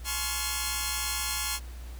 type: chord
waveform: 5% pulse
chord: Db major seventh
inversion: second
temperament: equal with one note detuned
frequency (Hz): 852 / 1046.5 / 1108.7 / 1396.9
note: Ab5 / C6 / Db6 / F6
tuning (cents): +44 / 0 / 0 / 0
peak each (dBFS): -23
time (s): 0.04-1.6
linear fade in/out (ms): 50
effects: added 60 Hz sine -38 dBFS peak until 1.99 s + pink hiss -52 dBFS RMS until 1.99 s